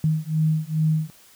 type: beating tone pair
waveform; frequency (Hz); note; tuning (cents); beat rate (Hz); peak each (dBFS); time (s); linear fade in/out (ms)
sine; 155.56 / 157.96; D#3 / D#3; 0 / +26; 2.4; -22; 0.04-1.1; 0
effects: white hiss -52 dBFS RMS until 1.35 s + high-pass 60 Hz 12 dB/octave